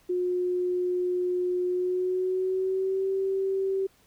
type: tone with pitch glide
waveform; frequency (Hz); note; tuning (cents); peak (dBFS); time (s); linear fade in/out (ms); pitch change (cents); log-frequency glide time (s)
sine; 360 to 385.8; F#4 to G4; -47 to -28; -24; 0.09-3.87; 10; +119; 1.67-3.1
effects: pink hiss -62 dBFS RMS until 4.06 s